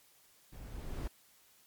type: noise with level ramp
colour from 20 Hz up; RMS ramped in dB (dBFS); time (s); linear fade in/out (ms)
brown; -49 to -37; 0.52-1.08; 10
effects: white hiss -65 dBFS RMS until 1.66 s + MP3 96 kbps